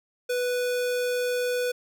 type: tone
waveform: square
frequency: 493.8 Hz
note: B4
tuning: in tune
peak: -25 dBFS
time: 0.29-1.72 s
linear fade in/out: 10 ms
effects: none